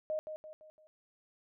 sine tone with echo, 620 Hz, D#5, 6 cents flat, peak -32 dBFS, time 0.1-0.19 s, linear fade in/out 0 ms, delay 170 ms, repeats 4, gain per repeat -7 dB, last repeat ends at 0.87 s, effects none

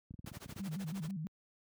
clicks, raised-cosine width 5 ms, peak -34 dBFS, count 12, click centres 0.109 / 0.141 / 0.192 / 0.245 / 0.275 / 0.317 / 0.37 / 0.46 / 0.494 / 0.524 / 0.564 / 0.596 s
pink noise with tremolo, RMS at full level -48 dBFS, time 0.26-1.11 s, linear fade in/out 2 ms, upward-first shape sine, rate 13 Hz, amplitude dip 95%
sine tone with vibrato, 174.61 Hz, F3, in tune, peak -37 dBFS, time 0.6-1.27 s, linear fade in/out 0 ms, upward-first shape square, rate 6.2 Hz, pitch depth 190 cents each way
effects high-pass 80 Hz 12 dB/octave

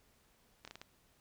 slowing click train, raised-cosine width 0.2 ms, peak -30 dBFS, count 5, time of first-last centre 0.65-0.815 s, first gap 26 ms, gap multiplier 1.32, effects pink hiss -70 dBFS RMS until 1.2 s

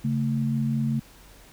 sine tone pair together, 138.13 / 223.3 Hz, C#3 / A3, -6 / +26 cents, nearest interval minor sixth, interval 832 cents, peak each -25 dBFS, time 0.04-1 s, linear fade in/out 10 ms, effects added 46 Hz sine -53 dBFS peak until 1.52 s + pink hiss -52 dBFS RMS until 1.52 s

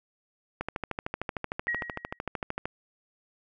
click train, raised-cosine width 0.5 ms, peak -16 dBFS, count 28, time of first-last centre 0.61-2.655 s, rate 13.2 Hz
sine tone with exponential decay, 1900 Hz, A#6, 33 cents sharp, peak -25 dBFS, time 1.68-2.19 s, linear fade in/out 5 ms, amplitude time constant 110 ms
effects none

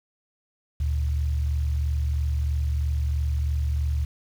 sine tone pair together, 73.49 / 116.54 Hz, D2 / A#2, +2 / 0 cents, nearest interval minor sixth, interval 798 cents, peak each -22 / -32 dBFS, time 0.8-4.05 s, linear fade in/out 5 ms, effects 8-bit

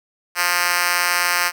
5% pulse tone with high-pass filter, 176.3 Hz, F3, 17 cents sharp, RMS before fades -19 dBFS, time 0.35-1.52 s, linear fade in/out 50 ms, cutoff 1200 Hz, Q 0.62, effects none

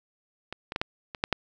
clicks, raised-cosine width 0.3 ms, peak -19 / -18 / -12 / -10 / -20 / -8 / -7 dBFS, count 7, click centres 0.526 / 0.721 / 0.761 / 0.815 / 1.148 / 1.239 / 1.327 s, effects none

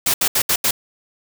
white noise bursts at uneven times, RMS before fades -17 dBFS, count 5, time 0.06-0.14 / 0.21-0.28 / 0.35-0.42 / 0.49-0.56 / 0.64-0.71 s, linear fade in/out 5 ms, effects none

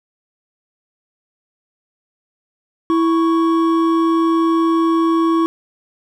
triangle tone pair together, 329.6 / 1109.6 Hz, E4 / C#6, 0 / +1 cents, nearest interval octave + major sixth, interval 2101 cents, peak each -11 / -18 dBFS, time 2.9-5.46 s, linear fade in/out 0 ms, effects none

